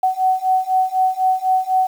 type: beating tone pair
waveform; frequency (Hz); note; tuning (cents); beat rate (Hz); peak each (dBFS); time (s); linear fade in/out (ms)
sine; 748 / 752; F#5 / F#5; +19 / +28; 4; -18 / -17; 0.03-1.87; 5
effects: 7-bit